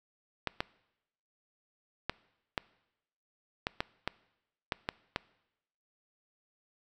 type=clicks; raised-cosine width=0.3 ms; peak=-14 dBFS; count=10; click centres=0.473 / 0.605 / 2.096 / 2.578 / 3.669 / 3.805 / 4.076 / 4.722 / 4.889 / 5.161 s; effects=noise-tail reverb RT60 0.9 s tail -22 dB re dry